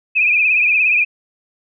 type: tone with vibrato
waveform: sine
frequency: 2489 Hz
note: D#7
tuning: in tune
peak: -11 dBFS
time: 0.15-1.05 s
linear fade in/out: 20 ms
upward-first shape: triangle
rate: 17 Hz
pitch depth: 93 cents each way
effects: none